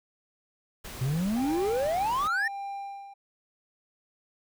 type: noise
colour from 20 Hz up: pink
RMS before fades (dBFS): -41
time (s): 0.84-2.28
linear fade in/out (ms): 10
type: exponential sweep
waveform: triangle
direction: up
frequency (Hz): 122.7 to 1866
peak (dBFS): -23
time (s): 1.01-2.48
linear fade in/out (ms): 5
type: tone with tremolo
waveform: triangle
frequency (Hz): 795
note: G5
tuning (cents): +24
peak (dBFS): -31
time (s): 1.36-3.14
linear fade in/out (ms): 10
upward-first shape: sine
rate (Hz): 0.96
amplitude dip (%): 75
effects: none